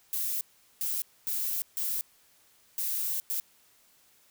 violet noise bursts at uneven times, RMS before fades -31 dBFS, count 6, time 0.13-0.41 / 0.81-1.02 / 1.27-1.62 / 1.77-2.01 / 2.78-3.2 / 3.3-3.4 s, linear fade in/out 0 ms, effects white hiss -63 dBFS RMS until 4.3 s

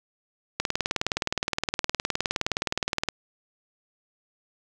click train, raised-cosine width 0.2 ms, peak -7 dBFS, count 49, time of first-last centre 0.6-3.087 s, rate 19.3 Hz, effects none

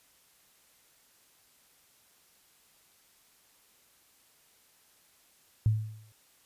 sine tone with exponential decay, 108.6 Hz, A2, 22 cents flat, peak -19 dBFS, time 5.66-6.12 s, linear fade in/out 0 ms, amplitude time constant 100 ms, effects white hiss -64 dBFS RMS until 6.45 s + resampled to 32000 Hz

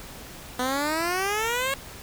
10% pulse exponential sweep, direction up, 246.9 to 554 Hz, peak -16 dBFS, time 0.59-1.74 s, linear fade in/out 2 ms, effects pink hiss -42 dBFS RMS until 2.02 s

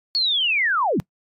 sine linear sweep, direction down, 4450 to 123.47 Hz, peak -17 dBFS, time 0.15-1 s, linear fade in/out 0 ms, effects noise-tail reverb RT60 0.1 s tail -22 dB re dry + MP3 64 kbps

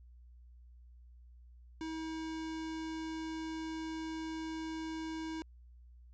square tone, 320 Hz, D#4, 49 cents sharp, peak -39 dBFS, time 1.81-5.42 s, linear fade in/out 0 ms, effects added 60 Hz sine -54 dBFS peak until 6.13 s + resampled to 16000 Hz

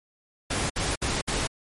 pink noise bursts, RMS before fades -27 dBFS, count 4, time 0.5-1.474 s, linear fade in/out 10 ms, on 200 ms, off 58 ms, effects MP3 48 kbps

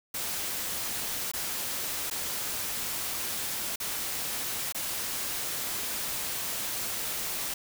white noise with dropouts, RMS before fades -33 dBFS, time 0.14-7.54 s, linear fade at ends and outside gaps 5 ms, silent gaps 1.317-1.335 / 2.101-2.11 / 3.759-3.8 / 4.724-4.746 s, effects none

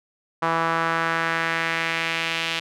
sawtooth tone with band-pass filter sweep, 164.81 Hz, E3, in tune, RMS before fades -24 dBFS, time 0.42-2.6 s, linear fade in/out 10 ms, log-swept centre 1100 to 3000 Hz, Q 2, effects none

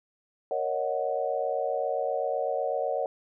sine chord, D# minor seventh, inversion second, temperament equal, 466.2 / 554.4 / 622.3 / 740 Hz, A#4 / C#5 / D#5 / F#5, 0 / 0 / 0 / 0 cents, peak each -33 / -30 / -32 / -32 dBFS, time 0.51-3.06 s, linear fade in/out 2 ms, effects none

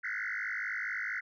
sine tone with frequency modulation, 1760 Hz, A6, in tune, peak -32 dBFS, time 0.03-1.21 s, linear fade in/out 20 ms, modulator 52.2 Hz, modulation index 6.4, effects tanh soft clip ceiling -28 dBFS

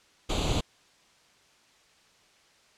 pink noise with comb filter, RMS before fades -27 dBFS, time 0.29-0.61 s, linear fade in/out 10 ms, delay 0.28 ms, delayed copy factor +0.75, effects white hiss -61 dBFS RMS until 2.77 s + low-pass 6000 Hz 12 dB/octave

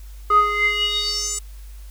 square tone with band-pass filter sweep, 415.3 Hz, G#4, in tune, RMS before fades -20 dBFS, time 0.3-1.39 s, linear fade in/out 5 ms, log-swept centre 1100 to 8000 Hz, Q 7.7, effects added 50 Hz sine -35 dBFS peak until 1.9 s + white hiss -52 dBFS RMS until 1.9 s

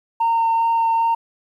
sine tone with vibrato, 915 Hz, A#5, 32 cents flat, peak -13 dBFS, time 0.2-1.15 s, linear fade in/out 10 ms, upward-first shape sine, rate 2.5 Hz, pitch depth 9 cents each way, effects tanh soft clip ceiling -13 dBFS + 9-bit

